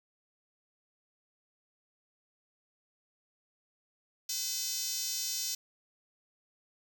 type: tone with high-pass filter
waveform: 5% pulse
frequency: 510 Hz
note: C5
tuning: 44 cents flat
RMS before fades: -35 dBFS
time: 4.29-5.55 s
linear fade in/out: 5 ms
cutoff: 5900 Hz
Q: 1.2
effects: none